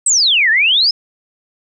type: exponential two-way sweep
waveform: sine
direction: down then up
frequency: 8372 to 1703 to 5250 Hz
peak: -9 dBFS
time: 0.06-0.91 s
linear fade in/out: 5 ms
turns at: 0.5 s
effects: none